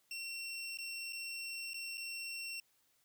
25% pulse tone with dropouts, 2721 Hz, F7, 46 cents flat, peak -37 dBFS, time 0.11-2.6 s, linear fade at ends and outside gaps 2 ms, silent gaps 0.773-0.786 / 1.125-1.13 / 1.734-1.742 / 1.973-1.978 s, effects white hiss -74 dBFS RMS until 3.04 s

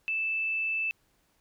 sine tone, 2637 Hz, E7, in tune, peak -27 dBFS, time 0.08-0.91 s, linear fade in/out 0 ms, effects pink hiss -70 dBFS RMS until 1.4 s

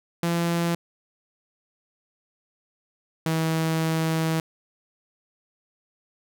sawtooth tone pair in turn, 170 / 161.25 Hz, F3 / E3, -46 / -38 cents, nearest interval minor second, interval 92 cents, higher first, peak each -18 dBFS, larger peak neither, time 0.23-0.75 / 3.26-4.4 s, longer second, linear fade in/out 2 ms, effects none

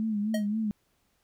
sine tone with vibrato, 213.2 Hz, G#3, 46 cents sharp, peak -26 dBFS, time 0-0.71 s, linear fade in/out 0 ms, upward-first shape sine, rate 3.8 Hz, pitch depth 76 cents each way
square tone with exponential decay, 630 Hz, D#5, 21 cents sharp, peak -27 dBFS, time 0.34-0.47 s, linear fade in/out 5 ms, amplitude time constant 27 ms
effects pink hiss -72 dBFS RMS until 1.23 s

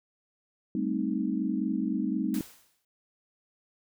sine chord, A half-diminished seventh, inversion third, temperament equal, 196 / 220 / 261.6 / 311.1 Hz, G3 / A3 / C4 / Eb4, 0 / 0 / 0 / 0 cents, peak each -32 dBFS, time 0.75-2.41 s, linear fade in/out 2 ms
white noise with exponential decay, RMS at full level -40 dBFS, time 2.34-2.85 s, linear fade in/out 2 ms, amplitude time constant 110 ms
effects none

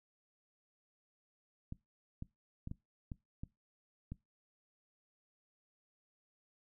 clicks, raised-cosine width 5 ms, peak -30 dBFS, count 7, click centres 1.724 / 2.224 / 2.674 / 2.714 / 3.118 / 3.435 / 4.12 s, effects noise-tail reverb RT60 0.2 s tail -21 dB re dry

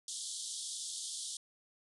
white band-pass noise, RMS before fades -42 dBFS, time 0.08-1.37 s, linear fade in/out 2 ms, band 3200 to 10000 Hz, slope 96 dB/octave, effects none

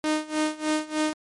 sawtooth tone with tremolo, 307.9 Hz, D#4, 18 cents flat, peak -17 dBFS, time 0.04-1.13 s, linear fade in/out 0 ms, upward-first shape sine, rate 3.3 Hz, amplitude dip 90%, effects MP3 48 kbps

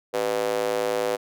square tone with high-pass filter, 55 Hz, A1, in tune, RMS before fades -25 dBFS, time 0.13-1.17 s, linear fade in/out 20 ms, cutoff 490 Hz, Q 3.7, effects none

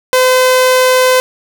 sawtooth tone, 511 Hz, C5, 41 cents flat, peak -3 dBFS, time 0.13-1.2 s, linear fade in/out 0 ms, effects none

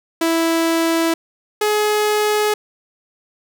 sawtooth tone pair in turn, 329.6 / 422 Hz, E4 / G#4, 0 / +28 cents, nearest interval major third, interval 428 cents, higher second, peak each -11 dBFS, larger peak neither, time 0.21-1.14 / 1.61-2.54 s, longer neither, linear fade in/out 5 ms, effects none

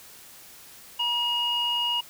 square tone with low-pass filter, 956 Hz, A#5, 43 cents sharp, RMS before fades -26 dBFS, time 0.99-2.01 s, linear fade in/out 10 ms, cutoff 3000 Hz, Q 8.3, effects white hiss -48 dBFS RMS until 2.09 s

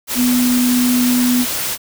sine tone in noise, 247.4 Hz, B3, 3 cents sharp, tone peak -12 dBFS, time 0.15-1.46 s, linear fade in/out 50 ms, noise white, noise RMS -21 dBFS, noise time 0.07-1.78 s, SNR +6 dB, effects none

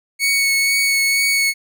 sawtooth tone with vibrato, 2217 Hz, C#7, in tune, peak -11 dBFS, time 0.19-1.54 s, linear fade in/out 50 ms, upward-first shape triangle, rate 2.1 Hz, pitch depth 16 cents each way, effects none

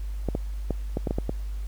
clicks, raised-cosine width 2 ms, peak -13 dBFS, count 8, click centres 0.287 / 0.351 / 0.707 / 0.971 / 1.072 / 1.109 / 1.185 / 1.294 s, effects added 50 Hz sine -29 dBFS peak until 1.67 s + pink hiss -54 dBFS RMS until 1.67 s

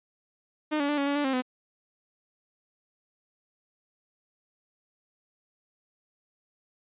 sawtooth tone with pitch steps, 305 / 285.1 / 294.3 / 280.3 / 284.3 / 291.3 / 266.3 / 253.4 Hz, D#4 / C#4 / D4 / C#4 / C#4 / D4 / C4 / B3, -34 / +49 / +4 / +19 / +44 / -14 / +31 / +45 cents, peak -21 dBFS, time 0.71-1.422 s, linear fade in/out 20 ms, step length 89 ms, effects resampled to 8000 Hz

